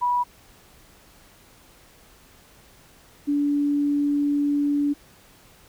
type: tone pair in turn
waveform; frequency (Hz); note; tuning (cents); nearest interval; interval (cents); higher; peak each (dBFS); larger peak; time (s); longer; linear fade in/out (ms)
sine; 977 / 288.5; B5 / D4; -19 / -31; octave + major sixth; 2112; first; -19; neither; 0.01-0.24 / 3.27-4.94; second; 20
effects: pink hiss -53 dBFS RMS until 5.68 s